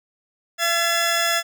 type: tone pair together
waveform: 15% pulse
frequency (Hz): 677 / 1710.8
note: E5 / A6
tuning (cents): +46 / -49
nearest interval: octave + major third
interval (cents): 1605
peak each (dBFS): -15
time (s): 0.58-1.43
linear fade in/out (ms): 50
effects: none